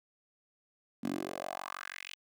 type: tone with high-pass filter sweep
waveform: 10% pulse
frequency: 46.19 Hz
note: F#1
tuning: 2 cents flat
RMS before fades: -40 dBFS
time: 1.03-2.15 s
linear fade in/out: 10 ms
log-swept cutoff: 230 to 3000 Hz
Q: 3.4
effects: none